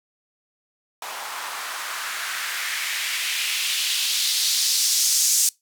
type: noise with band-pass filter sweep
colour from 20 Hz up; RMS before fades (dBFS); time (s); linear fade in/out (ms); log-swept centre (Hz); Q
blue; -24; 1.02-5.49; 2; 840 to 6700; 1.8
effects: noise-tail reverb RT60 0.2 s tail -24 dB re dry